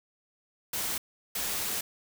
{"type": "noise bursts at uneven times", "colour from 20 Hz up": "white", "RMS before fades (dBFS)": -32, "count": 2, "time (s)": [[0.73, 0.98], [1.35, 1.81]], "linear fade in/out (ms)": 5, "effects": []}